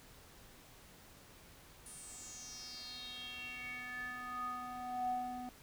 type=tone with band-pass filter sweep; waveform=square; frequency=248.5 Hz; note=B3; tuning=11 cents sharp; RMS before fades=-44 dBFS; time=1.86-5.49 s; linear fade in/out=0 ms; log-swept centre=9700 to 540 Hz; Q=6.6; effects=pink hiss -59 dBFS RMS until 5.62 s